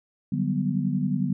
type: chord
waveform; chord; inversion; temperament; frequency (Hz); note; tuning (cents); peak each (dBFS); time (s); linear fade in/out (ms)
sine; G major seventh; second; equal with one note detuned; 147.26 / 185 / 196 / 246.9; D3 / F#3 / G3 / B3; +5 / 0 / 0 / 0; -28; 0.32-1.33; 5
effects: none